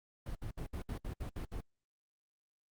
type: noise bursts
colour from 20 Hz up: brown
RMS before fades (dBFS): -40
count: 9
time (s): 0.26-1.608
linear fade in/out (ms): 5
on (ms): 92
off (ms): 65
effects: Opus 32 kbps